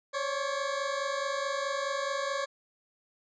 20% pulse tone pair together, 544 / 568.7 Hz, C#5 / C#5, -33 / +44 cents, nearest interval minor second, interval 77 cents, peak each -28 dBFS, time 0.13-2.46 s, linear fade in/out 20 ms, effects resampled to 16000 Hz

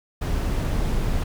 brown noise, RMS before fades -23 dBFS, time 0.21-1.24 s, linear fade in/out 10 ms, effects none

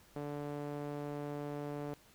sawtooth tone with band-pass filter, 145.8 Hz, D3, 12 cents flat, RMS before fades -41 dBFS, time 0.16-1.94 s, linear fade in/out 0 ms, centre 470 Hz, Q 0.98, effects pink hiss -63 dBFS RMS until 2.14 s

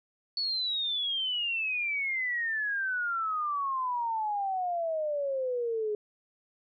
sine exponential sweep, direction down, 4465 to 415.3 Hz, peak -28 dBFS, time 0.37-5.95 s, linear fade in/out 2 ms, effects none

